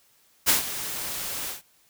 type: noise with ADSR envelope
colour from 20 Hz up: white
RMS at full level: -18 dBFS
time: 0.46-1.62 s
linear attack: 30 ms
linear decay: 130 ms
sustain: -14 dB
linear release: 140 ms
effects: white hiss -62 dBFS RMS until 1.89 s